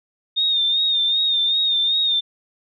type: tone with vibrato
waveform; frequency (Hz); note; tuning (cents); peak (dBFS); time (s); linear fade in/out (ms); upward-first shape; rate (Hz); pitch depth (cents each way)
sine; 3664; A#7; -31; -16; 0.36-2.21; 20; sine; 2.6; 52
effects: none